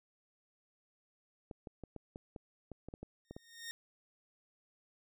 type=clicks; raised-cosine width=2 ms; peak=-32 dBFS; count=12; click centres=1.512 / 1.672 / 1.837 / 1.963 / 2.159 / 2.362 / 2.717 / 2.886 / 2.939 / 3.03 / 3.31 / 3.365 s
type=tone with exponential growth; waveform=15% pulse; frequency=1846 Hz; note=A#6; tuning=17 cents flat; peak=-34 dBFS; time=3.25-3.71 s; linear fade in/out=0 ms; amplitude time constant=100 ms
effects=none